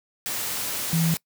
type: tone in noise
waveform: sine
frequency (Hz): 164.81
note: E3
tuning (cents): 0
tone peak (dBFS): -19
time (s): 0.93-1.14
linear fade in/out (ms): 0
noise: white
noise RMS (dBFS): -29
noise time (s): 0.26-1.17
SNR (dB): +7
effects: noise-tail reverb RT60 0.1 s tail -24 dB re dry + high-pass 80 Hz 12 dB/octave